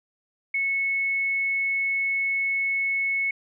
sine tone, 2200 Hz, C#7, 14 cents flat, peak -22 dBFS, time 0.54-3.31 s, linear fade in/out 5 ms, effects none

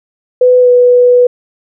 sine tone with pitch glide, 500 to 492.3 Hz, B4 to B4, +21 to -6 cents, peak -3 dBFS, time 0.41-1.27 s, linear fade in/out 5 ms, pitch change -27 cents, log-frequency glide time 0.6-0.69 s, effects none

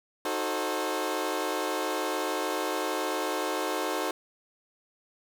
20% pulse chord, D# diminished seventh, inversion none, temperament equal with one note detuned, 311.1 / 370 / 440 / 531.5 Hz, D#4 / F#4 / A4 / C5, 0 / 0 / 0 / +27 cents, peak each -29 dBFS, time 0.25-4.11 s, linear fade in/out 2 ms, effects none

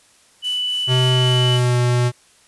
sine tone, 2979 Hz, F#7, 11 cents sharp, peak -19 dBFS, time 0.42-1.6 s, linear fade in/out 50 ms
blue noise with tremolo, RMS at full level -34 dBFS, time 0.44-1.78 s, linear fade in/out 5 ms, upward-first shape sine, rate 3.7 Hz, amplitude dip 55%
square tone with pitch glide, 127.5 to 122.52 Hz, C3 to B2, -44 to -13 cents, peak -15 dBFS, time 0.87-2.12 s, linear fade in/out 50 ms, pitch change -69 cents, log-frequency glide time 1.1-1.79 s
effects white hiss -53 dBFS RMS until 2.47 s + resampled to 24000 Hz

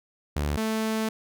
sawtooth tone pair in turn, 73.42 / 220 Hz, D2 / A3, 0 / 0 cents, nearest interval octave + perfect fifth, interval 1900 cents, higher second, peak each -21 dBFS, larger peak neither, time 0.36-0.57 / 0.57-1.09 s, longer second, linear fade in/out 5 ms, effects none

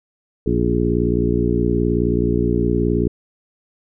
harmonic tone with a mistuned harmonic, 59 Hz, A#1, 22 cents sharp, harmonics 1 / 2 / 3 / 4 / 5 / 6 / 7, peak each -23 / -23 / -23 / -23 / -23 / -23 / -23 dBFS, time 0.46-3.08 s, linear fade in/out 5 ms, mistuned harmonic 7, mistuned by +24 cents, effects none

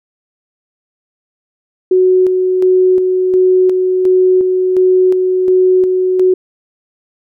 sine tone with tremolo, 370 Hz, F#4, in tune, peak -6 dBFS, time 1.91-6.34 s, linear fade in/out 5 ms, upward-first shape square, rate 1.4 Hz, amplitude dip 35%, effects none

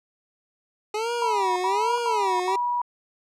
25% pulse tone with vibrato, 415.3 Hz, G#4, in tune, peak -21 dBFS, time 0.94-2.56 s, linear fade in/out 5 ms, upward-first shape sine, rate 1.2 Hz, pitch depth 240 cents each way
sine tone bursts, 970 Hz, B5, 31 cents flat, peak -22 dBFS, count 4, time 1.22-2.817 s, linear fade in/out 2 ms, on 340 ms, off 79 ms
effects low-pass 8000 Hz 12 dB/octave

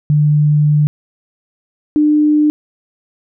sine tone pair in turn, 149.1 / 300.5 Hz, D3 / D4, +27 / +40 cents, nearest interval octave, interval 1213 cents, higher second, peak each -8 dBFS, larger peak neither, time 0.1-0.87 / 1.96-2.5 s, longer first, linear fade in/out 0 ms, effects none

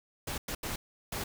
pink noise bursts at uneven times, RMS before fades -36 dBFS, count 4, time 0.27-0.38 / 0.48-0.55 / 0.63-0.76 / 1.12-1.24 s, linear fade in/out 5 ms, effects none

